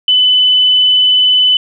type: tone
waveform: sine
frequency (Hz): 3007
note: F#7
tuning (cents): +27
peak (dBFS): -6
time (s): 0.08-1.57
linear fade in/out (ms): 2
effects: none